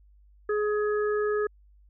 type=harmonic tone; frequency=420 Hz; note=G#4; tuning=19 cents sharp; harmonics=1 / 3 / 4; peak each=-24 / -34 / -36 dBFS; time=0.49-1.47 s; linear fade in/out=5 ms; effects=added 50 Hz sine -54 dBFS peak until 1.89 s